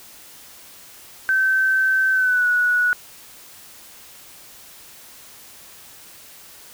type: tone with pitch glide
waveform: sine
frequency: 1543 to 1467.4 Hz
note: G6 to F#6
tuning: -28 to -15 cents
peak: -15 dBFS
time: 1.29-2.93 s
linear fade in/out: 0 ms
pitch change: -87 cents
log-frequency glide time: 2.11-2.47 s
effects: white hiss -44 dBFS RMS until 6.73 s